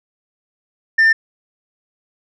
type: tone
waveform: sine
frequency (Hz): 1795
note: A6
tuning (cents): +34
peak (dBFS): -6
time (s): 0.98-1.13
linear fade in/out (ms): 10
effects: tanh soft clip ceiling -8 dBFS

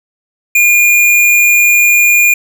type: tone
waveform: square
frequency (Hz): 2422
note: D#7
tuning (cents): -47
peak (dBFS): -6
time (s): 0.55-2.34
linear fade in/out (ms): 5
effects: none

